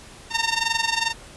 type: tone with amplitude modulation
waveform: 10% pulse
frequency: 913 Hz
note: A#5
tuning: 36 cents flat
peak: -9 dBFS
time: 0.3-1.14 s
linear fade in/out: 50 ms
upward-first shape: sine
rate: 22.4 Hz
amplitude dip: 80%
effects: pink hiss -44 dBFS RMS until 1.36 s + resampled to 24000 Hz